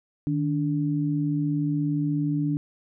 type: tone pair together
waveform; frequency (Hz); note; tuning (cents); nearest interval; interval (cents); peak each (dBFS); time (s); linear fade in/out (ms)
sine; 153.05 / 290; D#3 / D4; -28 / -22; major seventh; 1106; -25; 0.27-2.57; 0
effects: none